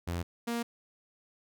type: tone pair in turn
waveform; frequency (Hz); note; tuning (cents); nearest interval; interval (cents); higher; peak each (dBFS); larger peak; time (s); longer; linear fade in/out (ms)
sawtooth; 86.2 / 234.8; F2 / A#3; -22 / +13; octave + perfect fourth; 1735; second; -28 / -27; second; 0.07-0.23 / 0.47-0.63; neither; 10
effects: none